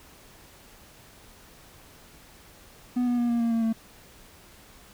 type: tone with pitch steps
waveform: triangle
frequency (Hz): 246.9 / 243.1 / 239.3 / 235.6 / 232 / 228.4 / 224.8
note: B3 / B3 / A#3 / A#3 / A#3 / A#3 / A3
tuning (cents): 0 / -27 / +46 / +19 / -8 / -35 / +37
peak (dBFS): -20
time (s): 2.96-3.73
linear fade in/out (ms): 10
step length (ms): 110
effects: pink hiss -52 dBFS RMS until 4.93 s